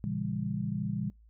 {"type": "chord", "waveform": "sine", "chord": "A# diminished seventh", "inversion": "none", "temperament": "just", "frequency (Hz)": [116.54, 139.85, 167.82, 201.4], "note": ["A#2", "C#3", "E3", "G3"], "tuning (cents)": [0, 16, 31, 47], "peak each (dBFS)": [-37, -37, -36, -34], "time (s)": [0.04, 1.1], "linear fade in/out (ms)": 0, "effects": ["noise-tail reverb RT60 0.2 s tail -26 dB re dry", "added 55 Hz sine -55 dBFS peak until 1.29 s"]}